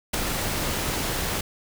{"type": "noise with ADSR envelope", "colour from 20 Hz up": "pink", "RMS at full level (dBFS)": -21, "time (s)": [0.13, 1.41], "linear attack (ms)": 13, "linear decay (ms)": 4, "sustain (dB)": -6, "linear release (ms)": 5, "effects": []}